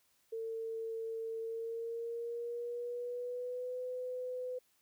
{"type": "tone with pitch glide", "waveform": "sine", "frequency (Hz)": [450.8, 503.1], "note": ["A4", "B4"], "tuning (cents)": [42, 32], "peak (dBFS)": -37, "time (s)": [0.32, 4.59], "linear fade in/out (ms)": 10, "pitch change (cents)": 190, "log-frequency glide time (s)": [1.38, 3.8], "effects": ["white hiss -73 dBFS RMS until 4.81 s"]}